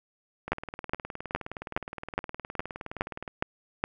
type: two click trains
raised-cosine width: 0.5 ms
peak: -21 / -10 dBFS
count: 55 / 9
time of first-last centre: 0.48-3.278 / 0.52-3.84 s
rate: 19.3 / 2.41 Hz
effects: none